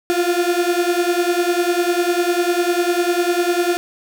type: beating tone pair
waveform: 35% pulse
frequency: 345.5 / 355.5 Hz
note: F4 / F4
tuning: -19 / +31 cents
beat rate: 10 Hz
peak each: -17 / -17 dBFS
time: 0.1-3.77 s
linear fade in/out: 0 ms
effects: none